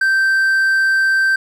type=tone; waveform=triangle; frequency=1561 Hz; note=G6; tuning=8 cents flat; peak=-10 dBFS; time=0.01-1.36 s; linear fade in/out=5 ms; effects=none